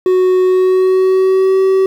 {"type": "tone with pitch glide", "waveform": "triangle", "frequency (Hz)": [369.3, 381.9], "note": ["F#4", "G4"], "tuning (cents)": [-3, -45], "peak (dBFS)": -6, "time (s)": [0.06, 1.86], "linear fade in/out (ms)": 2, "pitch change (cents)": 58, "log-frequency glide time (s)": [0.43, 1.6], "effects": ["7-bit"]}